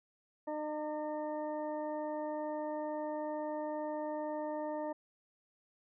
harmonic tone with a mistuned harmonic, 303.7 Hz, D#4, 42 cents flat, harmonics 1 / 2 / 3 / 4 / 6, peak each -41 / -38 / -42 / -55 / -55 dBFS, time 0.47-4.93 s, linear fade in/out 10 ms, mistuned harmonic 4, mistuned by -27 cents, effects none

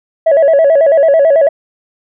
sine tone with vibrato, 603 Hz, D5, 46 cents sharp, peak -3 dBFS, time 0.26-1.49 s, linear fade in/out 10 ms, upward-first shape square, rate 9.1 Hz, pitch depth 130 cents each way, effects tanh soft clip ceiling -3 dBFS

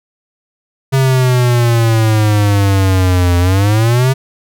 square exponential two-way sweep, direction down then up, 135.3 to 87 to 135.3 Hz, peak -9 dBFS, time 0.92-4.14 s, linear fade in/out 20 ms, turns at 3.38 s, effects none

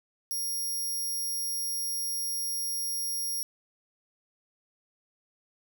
5% pulse tone, 5600 Hz, F8, 4 cents sharp, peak -24 dBFS, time 0.31-3.43 s, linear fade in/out 0 ms, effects none

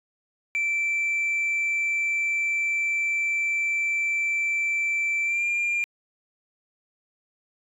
sine tone with pitch glide, 2335 to 2396 Hz, D7 to D7, -11 to +34 cents, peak -20 dBFS, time 0.55-5.84 s, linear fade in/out 0 ms, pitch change +45 cents, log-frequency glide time 5.24-5.45 s, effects tanh soft clip ceiling -21 dBFS

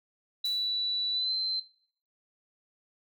sine tone with pitch glide, 3951 to 4095 Hz, B7 to C8, 0 to -38 cents, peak -27 dBFS, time 0.44-1.6 s, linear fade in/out 5 ms, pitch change +62 cents, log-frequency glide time 1.12-1.33 s
blue noise with exponential decay, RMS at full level -42 dBFS, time 0.45-0.86 s, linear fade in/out 5 ms, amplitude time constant 87 ms
effects noise-tail reverb RT60 0.6 s tail -20 dB re dry

